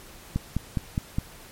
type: click train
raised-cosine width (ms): 5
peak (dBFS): -12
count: 5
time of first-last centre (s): 0.36-1.185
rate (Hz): 4.85
effects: pink hiss -47 dBFS RMS until 1.51 s + MP3 64 kbps